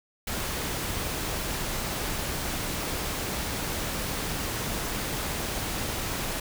pink noise, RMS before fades -31 dBFS, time 0.27-6.4 s, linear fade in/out 5 ms, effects none

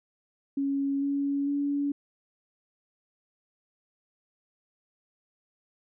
sine tone with pitch steps, 277.2 / 280.9 / 284.7 Hz, C#4 / C#4 / C#4, 0 / +23 / +46 cents, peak -25 dBFS, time 0.57-1.92 s, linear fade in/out 5 ms, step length 450 ms, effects none

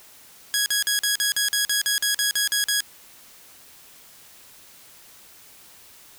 10% pulse tone bursts, 1661.2 Hz, G#6, in tune, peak -11 dBFS, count 14, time 0.54-2.805 s, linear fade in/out 0 ms, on 120 ms, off 45 ms, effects white hiss -49 dBFS RMS until 6.18 s

